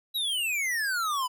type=exponential sweep; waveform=square; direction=down; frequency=3951 to 980 Hz; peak=-27 dBFS; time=0.14-1.28 s; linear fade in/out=20 ms; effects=none